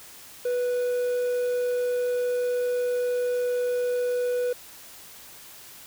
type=tone; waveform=triangle; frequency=492.3 Hz; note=B4; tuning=6 cents flat; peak=-21 dBFS; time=0.45-4.53 s; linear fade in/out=5 ms; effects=white hiss -46 dBFS RMS until 5.86 s